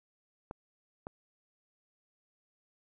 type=clicks; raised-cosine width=1 ms; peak=-26 dBFS; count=2; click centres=0.511 / 1.069 s; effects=none